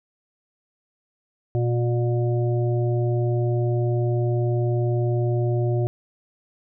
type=harmonic tone; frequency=120 Hz; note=B2; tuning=49 cents flat; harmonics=1 / 3 / 5 / 6; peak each=-20 / -26 / -32 / -36 dBFS; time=1.55-5.87 s; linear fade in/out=0 ms; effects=none